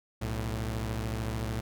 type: tone pair together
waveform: sawtooth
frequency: 61.96 / 110.4 Hz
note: B1 / A2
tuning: +6 / +6 cents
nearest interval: minor seventh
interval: 1000 cents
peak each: -31 / -29 dBFS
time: 0.21-1.61 s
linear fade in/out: 10 ms
effects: none